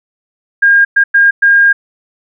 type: tone bursts at uneven times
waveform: sine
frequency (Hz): 1616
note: G#6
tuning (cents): -48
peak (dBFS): -4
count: 4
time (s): 0.62-0.85 / 0.96-1.04 / 1.14-1.31 / 1.42-1.73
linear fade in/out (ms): 10
effects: none